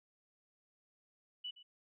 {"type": "tone with echo", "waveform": "sine", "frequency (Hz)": 2960, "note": "F#7", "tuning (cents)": 0, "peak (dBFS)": -40, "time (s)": [1.44, 1.51], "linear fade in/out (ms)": 10, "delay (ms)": 120, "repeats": 1, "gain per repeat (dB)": -15, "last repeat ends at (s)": 1.63, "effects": []}